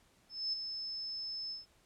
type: tone with ADSR envelope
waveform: sine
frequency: 5240 Hz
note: E8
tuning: 11 cents flat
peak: -31 dBFS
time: 0.29-1.66 s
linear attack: 240 ms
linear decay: 10 ms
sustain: -7 dB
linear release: 150 ms
effects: pink hiss -68 dBFS RMS until 1.85 s + low-pass 11000 Hz 12 dB/octave